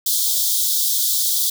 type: high-pass noise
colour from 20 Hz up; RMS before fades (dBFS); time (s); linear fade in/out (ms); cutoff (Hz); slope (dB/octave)
white; -19; 0.06-1.5; 5; 3300; 96
effects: none